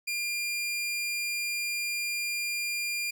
sawtooth tone, 2400 Hz, D7, 37 cents sharp, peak -26 dBFS, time 0.07-3.11 s, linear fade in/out 10 ms, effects none

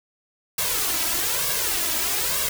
white noise with flanger, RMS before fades -24 dBFS, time 0.58-2.49 s, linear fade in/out 5 ms, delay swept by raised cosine 1.8 to 3.1 ms, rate 1.1 Hz, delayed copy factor +0.7, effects none

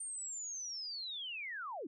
sine linear sweep, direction down, 8890 to 253.8 Hz, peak -40 dBFS, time 0-1.87 s, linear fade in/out 5 ms, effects none

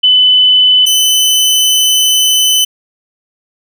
sine / sawtooth tone pair in turn, 3009 / 3024 Hz, F#7 / F#7, +28 / +37 cents, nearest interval unison, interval 9 cents, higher second, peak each -4 dBFS, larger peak neither, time 0.03-0.86 / 0.86-2.65 s, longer second, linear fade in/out 10 ms, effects none

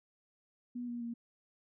sine tone with pitch steps, 243.8 / 239.1 / 234.4 Hz, B3 / A#3 / A#3, -22 / +44 / +10 cents, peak -37 dBFS, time 0.75-1.14 s, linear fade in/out 10 ms, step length 130 ms, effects none

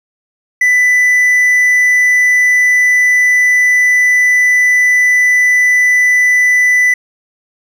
triangle tone, 1990 Hz, B6, 13 cents sharp, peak -5 dBFS, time 0.61-6.94 s, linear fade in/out 5 ms, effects none

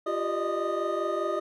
triangle tone cluster, 346.8 / 391.7 / 599 / 624 / 1238 Hz, F4 / G4 / D5 / D#5 / D#6, -12 / -1 / +34 / +5 / -9 cents, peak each -31 dBFS, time 0.06-1.4 s, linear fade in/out 10 ms, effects none

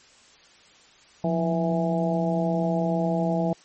harmonic tone with a mistuned harmonic, 164.81 Hz, E3, in tune, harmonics 1 / 2 / 3 / 4 / 5, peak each -24 / -30 / -31 / -27 / -32 dBFS, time 1.24-3.53 s, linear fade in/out 2 ms, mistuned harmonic 1, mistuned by +96 cents, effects white hiss -54 dBFS RMS until 3.64 s + MP3 32 kbps

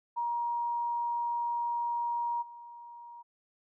sine tone with level steps, 947 Hz, A#5, 27 cents sharp, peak -29 / -45 dBFS, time 0.16-3.23 s, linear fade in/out 20 ms, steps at 2.41 s, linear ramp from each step 20 ms, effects none

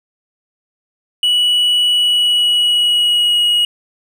triangle tone with pitch glide, 2940 to 2898 Hz, F#7 to F#7, -12 to -37 cents, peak -9 dBFS, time 1.23-3.65 s, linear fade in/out 2 ms, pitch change -25 cents, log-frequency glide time 1.92-3.47 s, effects none

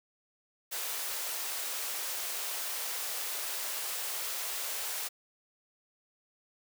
white high-pass noise, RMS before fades -36 dBFS, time 0.71-5.09 s, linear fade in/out 20 ms, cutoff 420 Hz, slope 24 dB/octave, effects none

